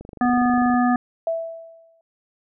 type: click train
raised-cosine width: 2 ms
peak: -24 dBFS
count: 19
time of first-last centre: 0.01-0.742 s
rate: 24.6 Hz
type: harmonic tone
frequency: 245.7 Hz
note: B3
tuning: 9 cents flat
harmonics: 1 / 3 / 5 / 7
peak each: -17 / -21 / -26 / -29 dBFS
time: 0.21-0.96 s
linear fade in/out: 2 ms
type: tone with exponential decay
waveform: sine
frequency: 659.3 Hz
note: E5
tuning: in tune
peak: -18 dBFS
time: 1.27-2.01 s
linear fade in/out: 2 ms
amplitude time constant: 160 ms
effects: none